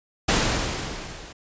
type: noise with level ramp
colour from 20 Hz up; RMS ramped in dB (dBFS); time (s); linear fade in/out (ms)
pink; -18 to -42; 0.28-1.33; 10
effects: resampled to 16000 Hz